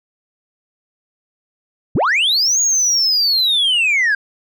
sine linear two-way sweep, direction up then down, 58.27 to 6770 to 1572 Hz, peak -10 dBFS, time 1.95-4.15 s, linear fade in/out 5 ms, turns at 2.6 s, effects tanh soft clip ceiling -11 dBFS

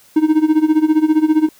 triangle tone with tremolo, 311.1 Hz, D#4, in tune, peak -5 dBFS, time 0.16-1.49 s, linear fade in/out 5 ms, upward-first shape sine, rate 15 Hz, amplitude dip 85%, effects white hiss -49 dBFS RMS until 1.59 s

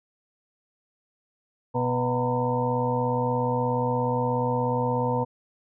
harmonic tone with a mistuned harmonic, 123.47 Hz, B2, in tune, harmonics 1 / 2 / 4 / 5 / 6 / 7 / 8, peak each -28 / -30 / -27 / -39 / -37 / -28 / -35 dBFS, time 1.74-5.25 s, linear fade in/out 20 ms, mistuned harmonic 7, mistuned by +91 cents, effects none

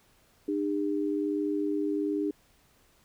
sine tone pair together, 302.4 / 403.6 Hz, D#4 / G#4, -49 / -49 cents, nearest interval perfect fourth, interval 500 cents, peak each -28 / -31 dBFS, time 0.48-2.31 s, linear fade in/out 5 ms, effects pink hiss -64 dBFS RMS until 3.04 s

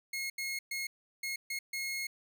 sawtooth tone bursts at uneven times, 2160 Hz, C#7, 45 cents flat, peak -31 dBFS, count 6, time 0.13-0.3 / 0.38-0.59 / 0.71-0.87 / 1.23-1.36 / 1.5-1.59 / 1.73-2.07 s, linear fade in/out 5 ms, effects none

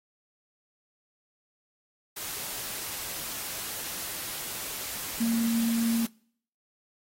sine tone in noise, 230 Hz, A#3, 23 cents flat, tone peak -23 dBFS, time 5.2-6.06 s, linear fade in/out 10 ms, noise white, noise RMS -36 dBFS, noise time 2.16-6.07 s, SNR +10 dB, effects noise-tail reverb RT60 0.6 s tail -25 dB re dry + AAC 48 kbps

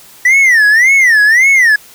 triangle tone with vibrato, 1920 Hz, B6, 49 cents flat, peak -3 dBFS, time 0.25-1.76 s, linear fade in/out 5 ms, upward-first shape sine, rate 1.8 Hz, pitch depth 240 cents each way, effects white hiss -39 dBFS RMS until 1.94 s

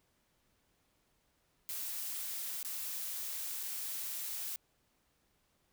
blue noise with dropouts, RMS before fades -40 dBFS, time 1.69-4.56 s, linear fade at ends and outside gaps 0 ms, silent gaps 2.629-2.648 / 3.63-3.634 s, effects pink hiss -75 dBFS RMS until 5.72 s

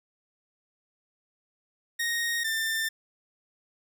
sawtooth tone pair in turn, 1864.7 / 1789.1 Hz, A#6 / A6, 0 / +28 cents, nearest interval minor second, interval 72 cents, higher first, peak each -23 dBFS, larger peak neither, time 1.99-2.44 / 2.44-2.89 s, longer neither, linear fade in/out 10 ms, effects none

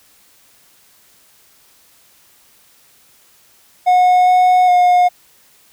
triangle tone with pitch steps, 727 / 731 / 718 Hz, F#5 / F#5 / F5, -31 / -21 / +48 cents, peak -6 dBFS, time 3.86-5.09 s, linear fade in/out 20 ms, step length 410 ms, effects white hiss -51 dBFS RMS until 5.72 s

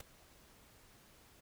pink noise with ADSR envelope, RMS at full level -44 dBFS, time 0-1.41 s, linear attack 4 ms, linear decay 9 ms, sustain -19 dB, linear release 14 ms, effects none

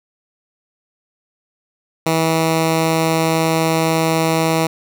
10% pulse tone, 161.9 Hz, E3, 31 cents flat, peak -6 dBFS, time 2.06-4.67 s, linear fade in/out 5 ms, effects none

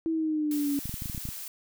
sine exponential sweep, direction down, 328.1 to 280 Hz, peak -25 dBFS, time 0.06-0.79 s, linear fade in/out 0 ms
blue noise, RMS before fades -39 dBFS, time 0.51-1.48 s, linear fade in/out 2 ms
clicks, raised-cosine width 5 ms, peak -24 dBFS, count 10, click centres 0.856 / 0.894 / 0.941 / 1.021 / 1.058 / 1.098 / 1.148 / 1.178 / 1.254 / 1.289 s
effects none

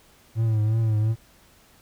triangle tone with vibrato, 110 Hz, A2, in tune, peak -17 dBFS, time 0.35-1.16 s, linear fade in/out 50 ms, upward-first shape triangle, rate 2.8 Hz, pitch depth 68 cents each way, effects pink hiss -56 dBFS RMS until 1.81 s

